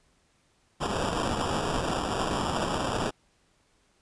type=noise with sample-and-hold; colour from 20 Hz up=white; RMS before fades=-29 dBFS; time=0.8-3.11 s; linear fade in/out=20 ms; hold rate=2100 Hz; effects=pink hiss -67 dBFS RMS until 4.01 s + resampled to 22050 Hz